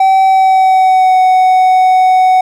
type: tone with pitch glide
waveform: triangle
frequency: 767 to 744.7 Hz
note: G5 to F#5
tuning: -38 to +11 cents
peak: -3 dBFS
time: 0-2.41 s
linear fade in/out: 5 ms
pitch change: -51 cents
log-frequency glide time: 0.24-1.19 s
effects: none